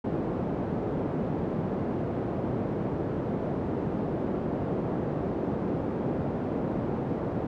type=band-pass noise; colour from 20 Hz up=pink; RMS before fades=-30 dBFS; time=0.04-7.47 s; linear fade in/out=5 ms; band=140 to 520 Hz; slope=12 dB/octave; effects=none